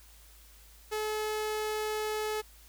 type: tone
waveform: sawtooth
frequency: 428.9 Hz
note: A4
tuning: 44 cents flat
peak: -27 dBFS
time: 0.91-2.42 s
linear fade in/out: 20 ms
effects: added 53 Hz sine -55 dBFS peak until 2.68 s + white hiss -58 dBFS RMS until 2.68 s